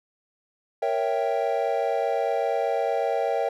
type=chord; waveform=triangle; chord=A# diminished seventh; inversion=none; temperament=equal; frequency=466.2 / 554.4 / 659.3 / 784 Hz; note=A#4 / C#5 / E5 / G5; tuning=0 / 0 / 0 / 0 cents; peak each=-26 dBFS; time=0.82-3.49 s; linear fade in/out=5 ms; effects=none